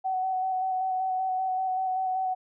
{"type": "tone with vibrato", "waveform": "sine", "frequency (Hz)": 751, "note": "F#5", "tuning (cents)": 26, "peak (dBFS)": -25, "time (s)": [0.04, 2.35], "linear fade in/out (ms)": 20, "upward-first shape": "square", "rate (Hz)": 5.2, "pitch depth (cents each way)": 16, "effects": []}